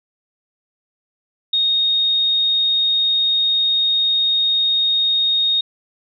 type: tone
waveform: sine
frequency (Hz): 3718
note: A#7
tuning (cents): -5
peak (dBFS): -14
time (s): 1.53-5.61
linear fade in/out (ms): 5
effects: none